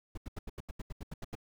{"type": "noise bursts", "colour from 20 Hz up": "brown", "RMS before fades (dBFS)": -39, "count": 12, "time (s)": [0.15, 1.353], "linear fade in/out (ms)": 5, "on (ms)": 26, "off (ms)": 81, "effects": []}